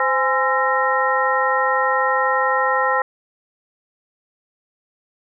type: tone cluster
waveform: sine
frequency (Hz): 518 / 825 / 1033 / 1344 / 1863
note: C5 / G#5 / C6 / E6 / A#6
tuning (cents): -17 / -12 / -22 / +33 / -2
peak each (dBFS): -22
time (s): 0-3.02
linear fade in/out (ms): 2
effects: none